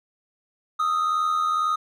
triangle tone pair together, 1244.5 / 1326.5 Hz, D#6 / E6, 0 / +10 cents, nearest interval minor second, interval 110 cents, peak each -19 / -28 dBFS, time 0.79-1.76 s, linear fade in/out 10 ms, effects none

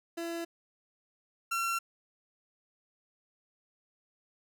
30% pulse tone pair in turn, 336.5 / 1361.2 Hz, E4 / F6, +36 / -45 cents, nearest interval 2 octaves, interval 2419 cents, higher second, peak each -32 / -27 dBFS, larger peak second, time 0.17-0.45 / 1.51-1.79 s, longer neither, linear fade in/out 10 ms, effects none

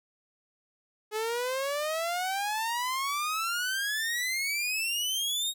sawtooth exponential sweep, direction up, 422.6 to 3786 Hz, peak -25 dBFS, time 1.11-5.54 s, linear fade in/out 50 ms, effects none

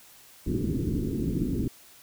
white low-pass noise, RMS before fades -28 dBFS, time 0.46-1.68 s, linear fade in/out 5 ms, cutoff 360 Hz, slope 48 dB/octave, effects white hiss -53 dBFS RMS until 2.02 s

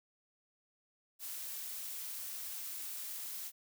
blue noise, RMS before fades -43 dBFS, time 1.19-3.52 s, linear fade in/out 50 ms, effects none

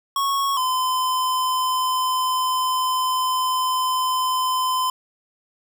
square tone pair in turn, 1103 / 1023.6 Hz, C#6 / C6, -9 / -38 cents, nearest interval minor second, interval 129 cents, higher first, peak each -20 dBFS, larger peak neither, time 0.16-0.57 / 0.57-4.9 s, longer second, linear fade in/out 2 ms, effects none

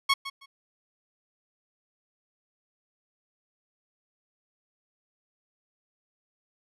15% pulse tone with echo, 1100 Hz, C#6, 14 cents flat, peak -13 dBFS, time 0.09-0.14 s, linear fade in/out 10 ms, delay 160 ms, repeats 2, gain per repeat -14 dB, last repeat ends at 0.46 s, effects low-pass 9000 Hz 12 dB/octave

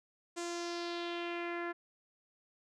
sawtooth tone with low-pass filter sweep, 344.5 Hz, F4, 24 cents flat, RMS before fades -39 dBFS, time 0.36-1.73 s, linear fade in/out 20 ms, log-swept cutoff 7800 to 1700 Hz, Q 2.6, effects none

